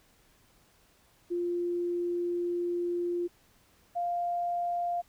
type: tone pair in turn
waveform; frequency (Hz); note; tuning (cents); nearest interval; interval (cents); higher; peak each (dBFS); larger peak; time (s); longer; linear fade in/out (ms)
sine; 349.2 / 698.4; F4 / F5; 0 / 0; octave; 1200; second; -28; neither; 1.3-3.28 / 3.95-5.02; first; 20
effects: pink hiss -64 dBFS RMS until 5.08 s